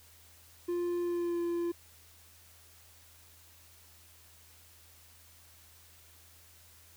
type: tone with pitch glide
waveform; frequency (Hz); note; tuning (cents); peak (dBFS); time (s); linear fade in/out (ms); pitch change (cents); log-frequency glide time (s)
triangle; 349.4 to 343.4; F4 to F4; +1 to -29; -28; 0.68-1.72; 10; -30; 1.02-1.4
effects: added 83 Hz sine -62 dBFS peak until 6.96 s + white hiss -59 dBFS RMS until 6.96 s